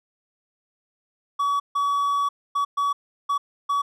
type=tone bursts at uneven times; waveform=triangle; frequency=1135 Hz; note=C#6; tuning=41 cents sharp; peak=-18 dBFS; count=6; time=1.39-1.6 / 1.75-2.29 / 2.55-2.65 / 2.77-2.93 / 3.29-3.38 / 3.69-3.82 s; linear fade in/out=10 ms; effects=none